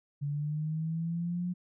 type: linear sweep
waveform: sine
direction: up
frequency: 142.1 to 180 Hz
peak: -30 dBFS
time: 0.21-1.54 s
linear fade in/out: 20 ms
effects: none